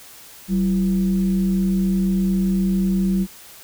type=tone with frequency modulation; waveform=sine; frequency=190.1 Hz; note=F#3; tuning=47 cents sharp; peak=-16 dBFS; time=0.48-3.27 s; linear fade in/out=50 ms; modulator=148 Hz; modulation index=0.44; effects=white hiss -43 dBFS RMS until 3.63 s